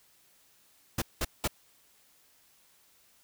pink noise bursts, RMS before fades -29 dBFS, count 3, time 0.98-1.477 s, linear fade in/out 5 ms, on 39 ms, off 190 ms, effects white hiss -64 dBFS RMS until 3.23 s

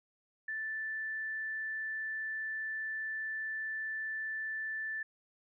sine tone with frequency modulation, 1760 Hz, A6, in tune, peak -35 dBFS, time 0.48-5.03 s, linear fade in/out 5 ms, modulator 35.1 Hz, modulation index 0.23, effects none

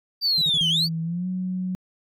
triangle linear two-way sweep, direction down then up, 4707 to 2944 to 4707 Hz, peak -16 dBFS, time 0.21-0.89 s, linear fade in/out 50 ms, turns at 0.69 s
triangle tone bursts, 159.7 Hz, D#3, 45 cents sharp, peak -25 dBFS, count 3, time 0.38-0.574 s, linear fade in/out 0 ms, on 34 ms, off 46 ms
sine tone with pitch glide, 163.2 to 184.25 Hz, E3 to F#3, -17 to -7 cents, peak -24 dBFS, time 0.61-1.75 s, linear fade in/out 0 ms, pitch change +210 cents, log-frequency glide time 1.03-1.27 s
effects tanh soft clip ceiling -15 dBFS

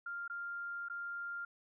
sine tone with dropouts, 1396.9 Hz, F6, in tune, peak -39 dBFS, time 0.06-1.45 s, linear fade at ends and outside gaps 5 ms, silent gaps 0.279-0.298 / 0.886-0.898 s, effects none

